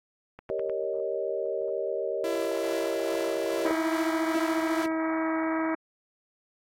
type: click train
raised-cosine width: 0.5 ms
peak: -28 dBFS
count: 4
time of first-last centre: 0.39-0.697 s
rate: 9.78 Hz
type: chord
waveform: sine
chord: Eb dominant seventh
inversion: first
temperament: equal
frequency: 392 / 466.2 / 554.4 / 622.3 Hz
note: G4 / Bb4 / Db5 / Eb5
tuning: 0 / 0 / 0 / 0 cents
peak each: -33 dBFS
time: 0.5-3.71 s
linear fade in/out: 0 ms
type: tone with tremolo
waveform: sawtooth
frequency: 335.4 Hz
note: E4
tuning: 30 cents sharp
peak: -27 dBFS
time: 2.24-4.86 s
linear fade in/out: 2 ms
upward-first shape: sine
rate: 2.4 Hz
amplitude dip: 25%
type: harmonic tone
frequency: 321.3 Hz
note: E4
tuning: 44 cents flat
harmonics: 1 / 2 / 3 / 4 / 5 / 6 / 7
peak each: -27 / -33 / -37 / -39 / -41 / -43 / -44 dBFS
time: 3.65-5.75 s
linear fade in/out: 5 ms
effects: AAC 48 kbps